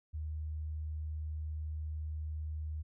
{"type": "tone", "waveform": "sine", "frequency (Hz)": 77.2, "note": "D#2", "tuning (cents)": -13, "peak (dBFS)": -36, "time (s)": [0.13, 2.83], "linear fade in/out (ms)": 20, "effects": []}